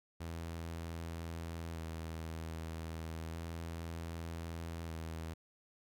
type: tone with vibrato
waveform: sawtooth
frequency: 82.1 Hz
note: E2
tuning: 6 cents flat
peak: -37 dBFS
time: 0.2-5.34 s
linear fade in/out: 10 ms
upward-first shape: square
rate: 0.32 Hz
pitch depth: 19 cents each way
effects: none